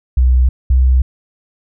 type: tone pair in turn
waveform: sine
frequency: 63 / 64.06 Hz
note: B1 / C2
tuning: +35 / -36 cents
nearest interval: unison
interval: 29 cents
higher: second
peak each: -7 dBFS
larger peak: neither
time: 0.17-0.49 / 0.7-1.02 s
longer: neither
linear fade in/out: 5 ms
effects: none